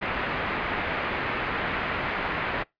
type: low-pass noise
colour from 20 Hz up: white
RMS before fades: -29 dBFS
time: 0.01-2.64 s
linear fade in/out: 20 ms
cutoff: 2300 Hz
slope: 24 dB/octave
effects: noise-tail reverb RT60 0.2 s tail -25 dB re dry + resampled to 11025 Hz